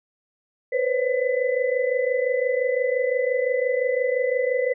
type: tone cluster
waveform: sine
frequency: 490.2 / 516 / 556 / 2006 Hz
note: B4 / C5 / C#5 / B6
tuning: -13 / -24 / +5 / +26 cents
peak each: -24 / -23 / -28 / -30 dBFS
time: 0.72-4.74 s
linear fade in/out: 10 ms
effects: none